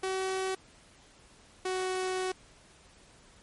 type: tone pair in turn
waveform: sawtooth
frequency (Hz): 378.9 / 372.2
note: F#4 / F#4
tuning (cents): +41 / +10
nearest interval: unison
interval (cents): 31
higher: first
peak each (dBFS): -26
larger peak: neither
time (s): 0.03-0.55 / 1.65-2.32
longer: second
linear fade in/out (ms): 5
effects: pink hiss -58 dBFS RMS until 3.42 s + MP3 48 kbps